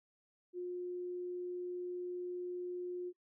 sine tone, 357.5 Hz, F4, 41 cents sharp, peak -38 dBFS, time 0.53-3.13 s, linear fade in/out 50 ms, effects noise-tail reverb RT60 0.1 s tail -24 dB re dry

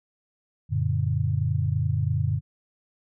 sine chord, Gb augmented, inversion none, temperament just, 92.5 / 115.62 / 144.53 Hz, Gb2 / Bb2 / D3, 0 / -14 / -27 cents, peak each -26 dBFS, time 0.69-2.41 s, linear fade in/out 50 ms, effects none

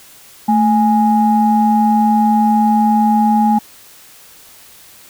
sine tone pair together, 220 / 830.1 Hz, A3 / G#5, 0 / -1 cents, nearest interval octave + major seventh, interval 2299 cents, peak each -11 / -12 dBFS, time 0.48-3.59 s, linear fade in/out 10 ms, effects tanh soft clip ceiling -1 dBFS + white hiss -42 dBFS RMS until 5.09 s

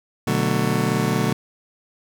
30% pulse chord, B minor seventh, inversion none, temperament just, 123.47 / 148.16 / 185.21 / 222.2 Hz, B2 / D3 / F#3 / A3, 0 / +16 / +2 / +17 cents, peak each -22 dBFS, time 0.27-1.33 s, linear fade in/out 5 ms, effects none

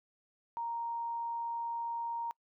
sine tone, 932.3 Hz, A#5, in tune, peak -34 dBFS, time 0.57-2.31 s, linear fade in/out 0 ms, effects noise-tail reverb RT60 0.1 s tail -26 dB re dry

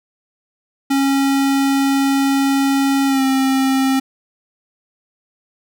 square tone with pitch glide, 274.2 to 266.5 Hz, C#4 to C4, -19 to +32 cents, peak -14 dBFS, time 0.9-4 s, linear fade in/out 10 ms, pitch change -49 cents, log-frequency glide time 3.07-3.22 s, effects none

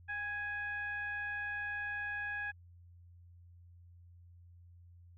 sine tone with frequency modulation, 1661.2 Hz, G#6, in tune, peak -36 dBFS, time 0.08-2.52 s, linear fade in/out 20 ms, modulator 845 Hz, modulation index 0.6, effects added 87 Hz sine -55 dBFS peak until 5.17 s

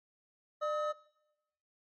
triangle tone pair together, 601 / 1273.5 Hz, D5 / D#6, +40 / +40 cents, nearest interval octave + minor second, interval 1300 cents, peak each -31 / -33 dBFS, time 0.61-0.93 s, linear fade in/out 20 ms, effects noise-tail reverb RT60 0.9 s tail -20 dB re dry + MP3 32 kbps

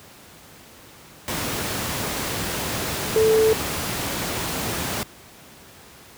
sine tone in noise, 440 Hz, A4, in tune, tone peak -14 dBFS, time 3.16-3.53 s, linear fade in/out 0 ms, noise pink, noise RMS -26 dBFS, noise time 1.28-5.03 s, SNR +9 dB, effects pink hiss -46 dBFS RMS until 6.17 s + high-pass 80 Hz 12 dB/octave

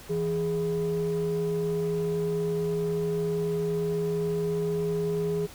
sine tone pair together, 164.81 / 414.7 Hz, E3 / G#4, 0 / -3 cents, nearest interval octave + major third, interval 1597 cents, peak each -28 / -25 dBFS, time 0.09-5.47 s, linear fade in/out 20 ms, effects tanh soft clip ceiling -21 dBFS + pink hiss -47 dBFS RMS until 5.54 s

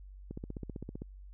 click train, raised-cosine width 3 ms, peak -27 dBFS, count 12, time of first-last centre 0.31-1.02 s, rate 15.5 Hz, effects added 48 Hz sine -47 dBFS peak until 1.33 s

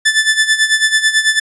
sawtooth tone with tremolo, 1753 Hz, A6, 7 cents flat, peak -4 dBFS, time 0.05-1.4 s, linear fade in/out 10 ms, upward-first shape sine, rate 9.1 Hz, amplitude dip 75%, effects resampled to 24000 Hz

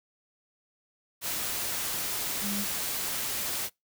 sine tone in noise, 202.5 Hz, G#3, 43 cents flat, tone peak -32 dBFS, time 2.41-2.66 s, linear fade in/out 50 ms, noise white, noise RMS -32 dBFS, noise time 1.21-3.7 s, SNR -3 dB, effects noise-tail reverb RT60 0.2 s tail -26 dB re dry

